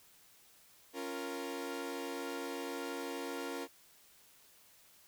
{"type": "chord", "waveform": "sawtooth", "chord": "Bb minor", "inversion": "first", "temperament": "equal", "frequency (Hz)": [277.2, 349.2, 466.2], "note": ["Db4", "F4", "Bb4"], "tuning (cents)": [0, 0, 0], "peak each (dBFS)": [-39, -40, -39], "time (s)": [0.93, 3.68], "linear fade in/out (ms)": 50, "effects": ["white hiss -63 dBFS RMS until 5.07 s"]}